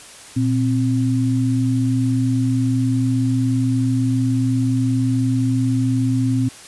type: tone pair together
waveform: sine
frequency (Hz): 118.77 / 261.6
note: A#2 / C4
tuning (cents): +33 / 0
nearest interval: octave + major second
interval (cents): 1367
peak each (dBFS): -18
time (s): 0.36-6.49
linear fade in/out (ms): 10
effects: white hiss -40 dBFS RMS until 6.67 s + resampled to 24000 Hz